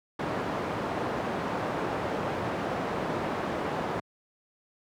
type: low-pass noise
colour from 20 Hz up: white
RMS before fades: -31 dBFS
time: 0.19-4 s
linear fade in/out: 5 ms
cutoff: 890 Hz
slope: 12 dB/octave
effects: high-pass 100 Hz 12 dB/octave